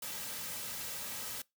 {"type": "noise with comb filter", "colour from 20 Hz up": "white", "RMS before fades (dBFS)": -41, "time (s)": [0.02, 1.42], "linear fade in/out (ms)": 5, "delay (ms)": 2.8, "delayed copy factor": -0.5, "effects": ["noise-tail reverb RT60 0.2 s tail -23 dB re dry"]}